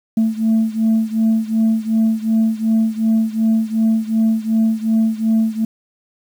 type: beating tone pair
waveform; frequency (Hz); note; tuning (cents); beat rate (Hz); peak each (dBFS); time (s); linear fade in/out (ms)
sine; 221.4 / 224.1; A3 / A3; +11 / +32; 2.7; -14 / -16; 0.17-5.65; 5
effects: tanh soft clip ceiling -9 dBFS + 7-bit